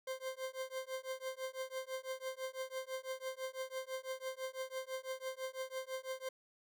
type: tone with tremolo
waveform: 40% pulse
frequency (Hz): 523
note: C5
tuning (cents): -1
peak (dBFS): -36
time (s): 0.07-6.29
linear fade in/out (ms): 5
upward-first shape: triangle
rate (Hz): 6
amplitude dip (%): 100
effects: none